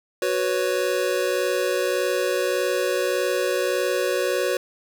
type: chord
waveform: square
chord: F# suspended fourth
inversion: none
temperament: just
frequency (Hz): 370 / 493.3 / 555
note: F#4 / B4 / C#5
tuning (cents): 0 / -2 / +2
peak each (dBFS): -26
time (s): 0.22-4.57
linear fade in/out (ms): 2
effects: none